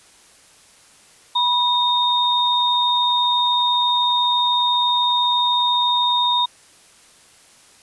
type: tone pair together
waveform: sine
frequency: 978 / 3692 Hz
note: B5 / A#7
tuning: -17 / -17 cents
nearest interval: octave + major seventh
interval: 2300 cents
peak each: -18 dBFS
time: 1.35-6.46 s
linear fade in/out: 10 ms
effects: white hiss -50 dBFS RMS until 7.82 s + resampled to 24000 Hz